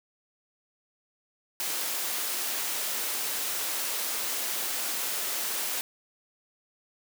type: high-pass noise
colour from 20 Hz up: white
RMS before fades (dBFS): -31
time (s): 1.6-5.81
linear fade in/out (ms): 0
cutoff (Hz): 310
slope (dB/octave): 12
effects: none